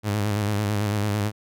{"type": "tone with vibrato", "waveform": "sawtooth", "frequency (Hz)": 103.83, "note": "G#2", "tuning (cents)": 0, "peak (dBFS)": -18, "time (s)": [0.03, 1.32], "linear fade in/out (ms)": 50, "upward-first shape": "square", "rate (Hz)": 9, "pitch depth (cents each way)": 46, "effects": []}